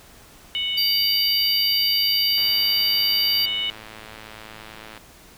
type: harmonic tone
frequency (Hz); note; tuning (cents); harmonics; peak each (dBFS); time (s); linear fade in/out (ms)
740; F#5; 0; 3 / 4 / 5; -31 / -23 / -33; 0.55-3.7; 0
type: tone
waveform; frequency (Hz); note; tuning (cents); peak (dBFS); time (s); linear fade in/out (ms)
square; 4699; D8; 0; -20; 0.77-3.46; 10
type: click train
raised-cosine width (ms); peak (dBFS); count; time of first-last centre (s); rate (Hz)
0.3; -23; 284; 2.38-4.976; 109
effects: pink hiss -48 dBFS RMS until 5.37 s